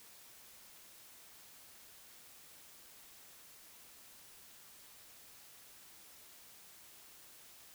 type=silence; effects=white hiss -58 dBFS RMS until 7.74 s